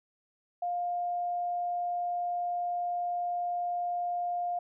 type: tone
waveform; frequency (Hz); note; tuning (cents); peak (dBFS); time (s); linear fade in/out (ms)
sine; 705; F5; +16; -29; 0.62-4.59; 5
effects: none